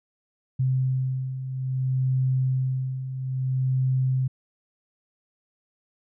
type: beating tone pair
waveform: sine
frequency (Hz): 129.8 / 130.4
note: C3 / C3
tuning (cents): -13 / -5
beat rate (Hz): 0.6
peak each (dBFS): -29 / -23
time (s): 0.59-4.28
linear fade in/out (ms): 10
effects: none